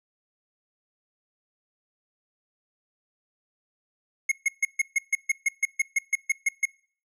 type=tone bursts; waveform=square; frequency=2167 Hz; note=C#7; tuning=40 cents flat; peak=-20 dBFS; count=15; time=4.29-6.655 s; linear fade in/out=5 ms; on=27 ms; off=140 ms; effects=noise-tail reverb RT60 0.5 s tail -25 dB re dry + low-pass 11000 Hz 12 dB/octave